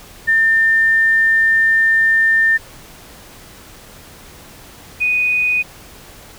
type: tone pair in turn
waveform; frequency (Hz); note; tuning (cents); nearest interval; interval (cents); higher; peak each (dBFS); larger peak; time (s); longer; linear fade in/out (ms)
sine; 1800 / 2484; A6 / D#7; +39 / -3; tritone; 558; second; -10 / -13; first; 0.27-2.58 / 5-5.63; first; 20
effects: pink hiss -40 dBFS RMS until 6.38 s